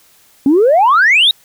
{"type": "exponential sweep", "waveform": "sine", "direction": "up", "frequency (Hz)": [261.6, 3907], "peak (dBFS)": -5, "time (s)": [0.46, 1.31], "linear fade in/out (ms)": 2, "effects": ["tanh soft clip ceiling -3 dBFS", "white hiss -49 dBFS RMS until 1.44 s"]}